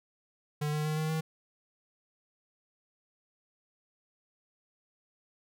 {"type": "tone with pitch steps", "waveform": "square", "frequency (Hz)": [149.4, 151.66, 153.96, 156.29, 158.65], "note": ["D3", "D#3", "D#3", "D#3", "D#3"], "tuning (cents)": [30, -44, -18, 8, 34], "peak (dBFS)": -30, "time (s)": [0.61, 1.21], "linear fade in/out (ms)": 10, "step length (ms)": 120, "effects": []}